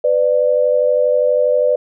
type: tone pair together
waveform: sine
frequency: 501 / 593.4 Hz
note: B4 / D5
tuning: +25 / +18 cents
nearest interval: minor third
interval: 293 cents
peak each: -14 dBFS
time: 0.04-1.76 s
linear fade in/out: 5 ms
effects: none